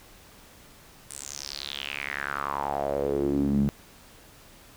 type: tone with band-pass filter sweep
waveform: sawtooth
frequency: 70.5 Hz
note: C#2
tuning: 30 cents sharp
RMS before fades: -29 dBFS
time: 1.1-3.69 s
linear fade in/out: 0 ms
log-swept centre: 9100 to 180 Hz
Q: 5.2
effects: pink hiss -52 dBFS RMS until 4.76 s